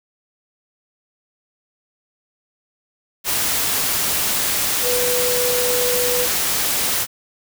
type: tone in noise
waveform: sine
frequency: 493.9 Hz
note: B4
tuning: in tune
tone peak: -20 dBFS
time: 4.82-6.28 s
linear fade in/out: 50 ms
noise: white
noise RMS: -20 dBFS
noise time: 3.24-7.07 s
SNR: -3 dB
effects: none